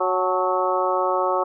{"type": "harmonic tone with a mistuned harmonic", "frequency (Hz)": 184.8, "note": "F#3", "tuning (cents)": -2, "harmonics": [2, 3, 4, 5, 6, 7], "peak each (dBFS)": [-26, -24, -27, -26, -25, -28], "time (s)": [0, 1.44], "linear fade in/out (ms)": 10, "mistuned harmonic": 5, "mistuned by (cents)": -62, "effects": []}